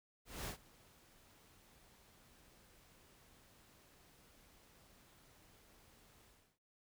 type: noise with ADSR envelope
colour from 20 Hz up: pink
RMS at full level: -43 dBFS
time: 0.25-6.59 s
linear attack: 220 ms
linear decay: 100 ms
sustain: -23 dB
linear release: 310 ms
effects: none